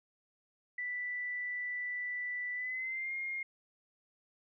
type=tone with pitch glide; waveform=sine; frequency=1975.5 to 2130 Hz; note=B6 to C7; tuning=0 to +30 cents; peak=-35 dBFS; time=0.78-3.43 s; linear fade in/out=5 ms; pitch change=+130 cents; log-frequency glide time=2.54-3.13 s; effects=none